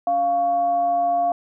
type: tone with frequency modulation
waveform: sine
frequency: 698.5 Hz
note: F5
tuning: in tune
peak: -17 dBFS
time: 0.07-1.32 s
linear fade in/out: 2 ms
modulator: 417 Hz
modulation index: 0.26
effects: none